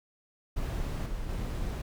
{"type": "noise with level steps", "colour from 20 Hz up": "brown", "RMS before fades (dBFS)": [-32, -36, -33], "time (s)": [0.56, 1.82], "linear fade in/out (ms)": 10, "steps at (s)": [1.06, 1.29], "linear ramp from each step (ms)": 2, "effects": []}